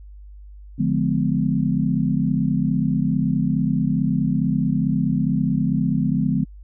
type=chord; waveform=sine; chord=D diminished seventh; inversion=none; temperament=just; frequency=146.83 / 176.2 / 211.4 / 253.7 Hz; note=D3 / F3 / Ab3 / Cb4; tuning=0 / +16 / +31 / +47 cents; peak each=-23 dBFS; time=0.78-6.45 s; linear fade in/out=20 ms; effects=added 50 Hz sine -38 dBFS peak until 6.63 s